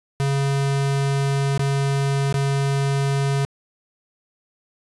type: tone with dropouts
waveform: square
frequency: 138.59 Hz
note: C#3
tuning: in tune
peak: -19 dBFS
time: 0.2-3.45 s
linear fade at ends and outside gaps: 0 ms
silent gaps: 1.577-1.594 / 2.326-2.342 s
effects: resampled to 24000 Hz + 9-bit